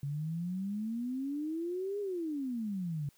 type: exponential two-way sweep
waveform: sine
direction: up then down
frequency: 138.59 to 415.3 to 138.59 Hz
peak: -33 dBFS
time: 0.03-3.09 s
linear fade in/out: 2 ms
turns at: 2 s
effects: white hiss -67 dBFS RMS until 3.17 s